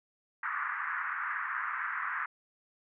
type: band-pass noise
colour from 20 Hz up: pink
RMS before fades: -35 dBFS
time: 0.43-2.26 s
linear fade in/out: 5 ms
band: 1100 to 1900 Hz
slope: 48 dB/octave
effects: none